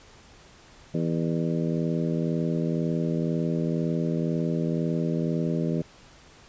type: harmonic tone with a mistuned harmonic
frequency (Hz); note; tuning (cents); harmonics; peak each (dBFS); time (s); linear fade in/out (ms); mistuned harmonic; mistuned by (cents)
82; E2; -9; 2 / 3 / 4 / 5 / 6 / 7; -26 / -30 / -32 / -34 / -36 / -37; 0.94-5.82; 5; 7; +79
effects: pink hiss -52 dBFS RMS until 6.48 s + resampled to 16000 Hz